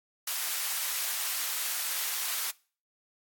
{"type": "high-pass noise", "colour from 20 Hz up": "white", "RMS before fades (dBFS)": -32, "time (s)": [0.27, 2.51], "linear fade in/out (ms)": 5, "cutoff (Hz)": 980, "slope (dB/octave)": 12, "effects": ["noise-tail reverb RT60 0.4 s tail -23 dB re dry", "AAC 64 kbps"]}